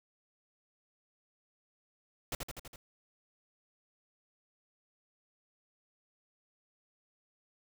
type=noise with echo; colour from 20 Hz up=pink; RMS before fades=-36 dBFS; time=2.32-2.35 s; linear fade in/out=2 ms; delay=82 ms; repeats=5; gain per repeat=-3 dB; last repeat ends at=2.76 s; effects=none